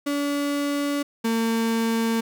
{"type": "tone pair in turn", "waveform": "35% pulse", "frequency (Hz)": [286.3, 227.2], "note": ["D4", "A#3"], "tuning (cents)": [-44, -44], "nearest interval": "major third", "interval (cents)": 400, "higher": "first", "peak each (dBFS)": [-21, -19], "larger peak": "second", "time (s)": [[0.06, 1.03], [1.24, 2.21]], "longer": "neither", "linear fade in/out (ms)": 10, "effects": []}